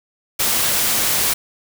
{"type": "noise", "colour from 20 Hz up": "white", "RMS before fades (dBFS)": -18, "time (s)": [0.39, 1.34], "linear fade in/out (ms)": 10, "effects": []}